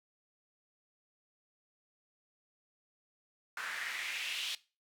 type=noise with band-pass filter sweep; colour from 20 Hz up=white; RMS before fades=-39 dBFS; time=3.57-4.55 s; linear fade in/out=2 ms; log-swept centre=1500 to 3300 Hz; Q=3.2; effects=noise-tail reverb RT60 0.3 s tail -19 dB re dry